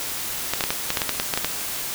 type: clicks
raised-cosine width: 0.2 ms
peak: -4 dBFS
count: 12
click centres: 0.536 / 0.608 / 0.639 / 0.705 / 0.904 / 0.972 / 1.018 / 1.093 / 1.199 / 1.338 / 1.375 / 1.446 s
effects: white hiss -29 dBFS RMS until 1.94 s